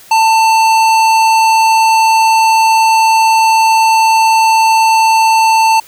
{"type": "tone with hard clipping", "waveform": "sine", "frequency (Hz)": 891, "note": "A5", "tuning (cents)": 22, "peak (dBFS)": -8, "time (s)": [0.11, 5.8], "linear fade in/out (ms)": 5, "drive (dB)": 16, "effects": ["white hiss -39 dBFS RMS until 5.87 s"]}